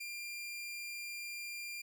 sawtooth tone, 2391 Hz, D7, 30 cents sharp, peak -38 dBFS, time 0-1.82 s, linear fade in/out 10 ms, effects none

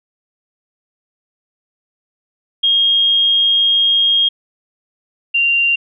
sine tone pair in turn, 3247 / 2774 Hz, G#7 / F7, -40 / -12 cents, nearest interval minor third, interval 272 cents, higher first, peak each -10 / -11 dBFS, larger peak first, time 2.63-4.29 / 5.34-5.76 s, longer first, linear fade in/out 10 ms, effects none

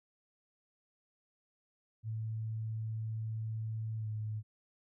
sine tone with pitch glide, 110.6 to 107.89 Hz, A2 to A2, +9 to -34 cents, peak -35 dBFS, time 2.03-4.43 s, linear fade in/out 50 ms, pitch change -43 cents, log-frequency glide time 3.98-4.07 s, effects none

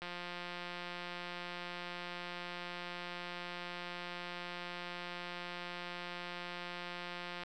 click train, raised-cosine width 0.3 ms, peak -27 dBFS, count 1306, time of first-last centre 0.02-7.435 s, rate 176 Hz, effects none

